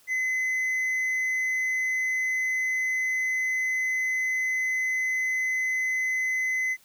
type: tone with hard clipping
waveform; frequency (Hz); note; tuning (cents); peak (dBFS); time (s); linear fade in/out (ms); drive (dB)
sine; 2035; C7; -49; -25; 0.07-6.77; 50; 3
effects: white hiss -59 dBFS RMS until 6.84 s